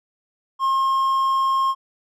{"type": "tone", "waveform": "triangle", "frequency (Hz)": 1071, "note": "C6", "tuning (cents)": 40, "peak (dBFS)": -15, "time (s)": [0.59, 1.75], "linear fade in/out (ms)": 50, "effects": []}